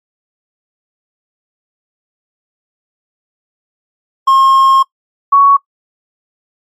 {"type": "tone pair in turn", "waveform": ["triangle", "sine"], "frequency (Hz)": [1073, 1116.9], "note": ["C6", "C#6"], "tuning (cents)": [43, 13], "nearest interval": "minor second", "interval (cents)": 70, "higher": "second", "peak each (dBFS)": -3, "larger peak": "neither", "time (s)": [[4.27, 4.83], [5.32, 5.57]], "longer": "first", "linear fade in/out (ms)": 10, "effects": ["noise-tail reverb RT60 0.1 s tail -22 dB re dry", "MP3 64 kbps"]}